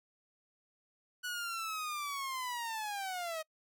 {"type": "linear sweep", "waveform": "sawtooth", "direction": "down", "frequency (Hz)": [1480, 622.3], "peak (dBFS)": -33, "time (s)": [1.23, 3.43], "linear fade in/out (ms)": 20, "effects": ["noise-tail reverb RT60 0.1 s tail -25 dB re dry"]}